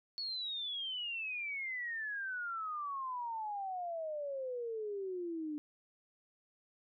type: exponential sweep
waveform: sine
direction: down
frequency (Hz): 4435 to 293.7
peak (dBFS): -37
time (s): 0.18-5.58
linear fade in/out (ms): 0
effects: none